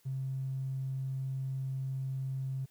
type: tone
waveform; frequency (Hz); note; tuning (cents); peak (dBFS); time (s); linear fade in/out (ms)
triangle; 133.1; C3; +30; -29; 0.05-2.66; 20
effects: tanh soft clip ceiling -31 dBFS + white hiss -68 dBFS RMS until 2.7 s